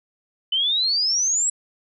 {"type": "exponential sweep", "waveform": "sine", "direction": "up", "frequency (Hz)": [2993, 7900], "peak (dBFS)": -18, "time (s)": [0.52, 1.5], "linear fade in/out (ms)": 5, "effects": []}